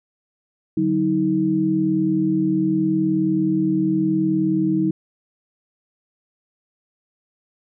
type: tone cluster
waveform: sine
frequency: 147.8 / 187 / 317.7 Hz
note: D3 / F#3 / D#4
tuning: +11 / +19 / +36 cents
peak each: -27 / -22 / -18 dBFS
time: 0.77-4.91 s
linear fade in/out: 5 ms
effects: none